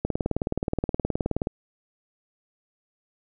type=click train; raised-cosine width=2 ms; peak=-11 dBFS; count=28; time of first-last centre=0.05-1.471 s; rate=19 Hz; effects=none